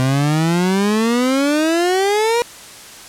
30% pulse exponential sweep, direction up, 127.7 to 484.3 Hz, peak -11 dBFS, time 0-2.42 s, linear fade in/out 0 ms, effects white hiss -37 dBFS RMS until 3.08 s + low-pass 10000 Hz 12 dB/octave

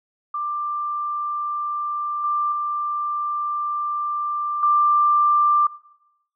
sine tone with level steps, 1184 Hz, D6, 14 cents sharp, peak -23 / -19 / -22 / -14 dBFS, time 0.34-5.67 s, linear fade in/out 5 ms, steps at 2.24 / 2.52 / 4.63 s, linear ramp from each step 2 ms, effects noise-tail reverb RT60 0.8 s tail -18 dB re dry

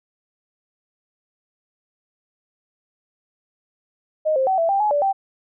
sine tone with pitch steps, 621 / 528 / 760 / 664 / 789 / 844 / 581 / 780 Hz, D#5 / C5 / F#5 / E5 / G5 / G#5 / D5 / G5, -3 / +16 / +46 / +12 / +11 / +28 / -19 / -9 cents, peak -16 dBFS, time 4.25-5.13 s, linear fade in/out 20 ms, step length 110 ms, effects none

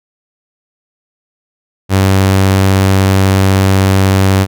sawtooth tone, 96.2 Hz, G2, 32 cents flat, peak -3 dBFS, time 1.89-4.47 s, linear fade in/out 50 ms, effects none

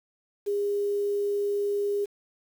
sine tone with quantisation, 406.9 Hz, G#4, 35 cents flat, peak -24 dBFS, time 0.46-2.06 s, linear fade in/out 20 ms, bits 8, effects none

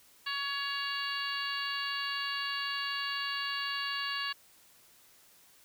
harmonic tone, 561 Hz, C#5, 21 cents sharp, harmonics 2 / 3 / 4 / 5 / 6 / 7 / 8, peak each -39 / -37 / -46 / -38 / -45 / -44 / -40 dBFS, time 0.26-4.33 s, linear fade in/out 10 ms, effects white hiss -61 dBFS RMS until 5.64 s

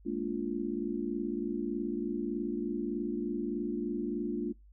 sine chord, Bb dominant seventh, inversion third, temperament just, 209.8 / 233.1 / 291.4 / 349.6 Hz, Ab3 / Bb3 / D4 / F4, +18 / 0 / -13 / +2 cents, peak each -38 / -37 / -36 / -36 dBFS, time 0.05-4.53 s, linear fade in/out 20 ms, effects noise-tail reverb RT60 0.2 s tail -25 dB re dry + added 50 Hz sine -54 dBFS peak until 4.72 s

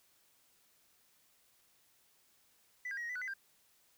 sine tone with pitch steps, 1989 / 1612 / 1903 / 1878 / 1987 / 1484 / 2019 / 1588 Hz, B6 / G6 / A#6 / A#6 / B6 / F#6 / B6 / G6, +12 / +48 / +35 / +12 / +10 / +5 / +38 / +22 cents, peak -36 dBFS, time 2.85-3.338 s, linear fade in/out 5 ms, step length 61 ms, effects tanh soft clip ceiling -36 dBFS + white hiss -70 dBFS RMS until 3.97 s

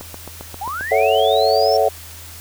click train, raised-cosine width 1 ms, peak -18 dBFS, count 7, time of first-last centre 0.01-0.81 s, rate 7.5 Hz
sine linear sweep, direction up, 740 to 5500 Hz, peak -23 dBFS, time 0.61-1.77 s, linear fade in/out 5 ms
sine chord, F# minor seventh, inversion first, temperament equal with one note detuned, 440 / 554.4 / 659.3 / 747.3 Hz, A4 / C#5 / E5 / F#5, 0 / 0 / 0 / +17 cents, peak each -18 dBFS, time 0.91-1.89 s, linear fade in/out 10 ms
effects added 83 Hz sine -39 dBFS peak until 2.4 s + white hiss -38 dBFS RMS until 2.4 s

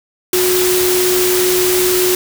sine tone in noise, 364.6 Hz, F#4, 25 cents flat, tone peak -13 dBFS, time 0.33-2.15 s, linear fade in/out 2 ms, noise white, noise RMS -17 dBFS, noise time 0.33-2.15 s, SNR +1 dB, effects none

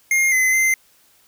square tone with pitch steps, 2127 / 2041 / 2076 Hz, C7 / C7 / C7, +28 / -44 / -14 cents, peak -15 dBFS, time 0.11-0.74 s, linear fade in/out 2 ms, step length 210 ms, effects white hiss -56 dBFS RMS until 1.27 s

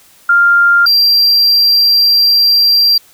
sine / triangle tone pair in turn, 1396.9 / 4731 Hz, F6 / D8, 0 / +12 cents, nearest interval octave + major sixth, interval 2112 cents, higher second, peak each -5 dBFS, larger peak neither, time 0.29-0.86 / 0.86-2.98 s, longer second, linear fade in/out 5 ms, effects white hiss -45 dBFS RMS until 3.13 s

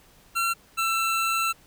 25% pulse tone pair in turn, 1362 / 1338.6 Hz, F6 / E6, -44 / +26 cents, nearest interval unison, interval 30 cents, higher first, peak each -19 dBFS, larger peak neither, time 0.35-0.54 / 0.77-1.53 s, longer second, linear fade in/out 20 ms, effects pink hiss -56 dBFS RMS until 1.66 s

